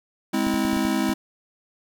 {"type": "chord", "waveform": "square", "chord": "Ab augmented", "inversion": "none", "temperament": "just", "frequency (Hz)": [207.7, 259.6, 324.5], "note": ["Ab3", "C4", "E4"], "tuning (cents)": [0, -13, -27], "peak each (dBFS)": -26, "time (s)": [0.33, 1.14], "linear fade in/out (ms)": 10}
{"type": "clicks", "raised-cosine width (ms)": 3, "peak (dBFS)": -21, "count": 7, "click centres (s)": [0.469, 0.541, 0.651, 0.732, 0.767, 0.852, 1.093]}
{"effects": ["9-bit"]}